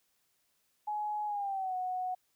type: tone with pitch glide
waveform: sine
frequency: 841 to 736.4 Hz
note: G#5 to F#5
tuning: +22 to -8 cents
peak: -32 dBFS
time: 0.87-2.15 s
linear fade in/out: 10 ms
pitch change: -230 cents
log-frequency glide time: 1.26-1.75 s
effects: white hiss -75 dBFS RMS until 2.35 s